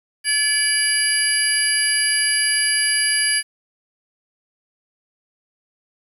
sine tone cluster, 1716 / 2307 / 2939 / 4797 / 10630 Hz, A6 / D7 / F#7 / D8 / E9, -44 / -31 / -12 / +36 / +13 cents, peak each -22 / -24 / -26 / -21 / -20 dBFS, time 0.24-3.43 s, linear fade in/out 50 ms, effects tanh soft clip ceiling -8 dBFS + 8-bit

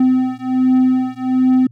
triangle beating tone pair, 256.2 / 257.5 Hz, C4 / C4, -36 / -28 cents, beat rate 1.3 Hz, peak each -13 dBFS, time 0-1.67 s, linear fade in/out 5 ms, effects added 119 Hz sine -40 dBFS peak until 1.71 s

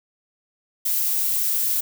violet noise, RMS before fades -22 dBFS, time 0.85-1.81 s, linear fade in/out 10 ms, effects none

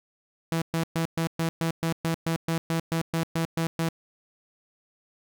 sawtooth tone bursts, 164.4 Hz, E3, 4 cents flat, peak -20 dBFS, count 16, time 0.52-3.888 s, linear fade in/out 0 ms, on 98 ms, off 120 ms, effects none

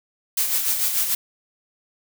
blue noise with tremolo, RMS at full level -20 dBFS, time 0.37-1.15 s, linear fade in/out 5 ms, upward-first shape sine, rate 6.8 Hz, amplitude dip 50%, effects none

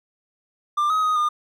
triangle tone with pitch steps, 1190 / 1265 / 1250 / 1213 Hz, D6 / D#6 / D#6 / D#6, +22 / +28 / +8 / -44 cents, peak -16 dBFS, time 0.77-1.29 s, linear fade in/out 10 ms, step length 130 ms, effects none

